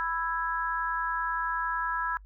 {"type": "harmonic tone", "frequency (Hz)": 330.6, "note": "E4", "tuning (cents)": 5, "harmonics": [3, 4, 5], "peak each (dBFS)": [-32, -32, -32], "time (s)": [0, 2.17], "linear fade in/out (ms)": 0, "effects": ["noise-tail reverb RT60 0.1 s tail -24 dB re dry", "added 49 Hz sine -47 dBFS peak until 2.25 s"]}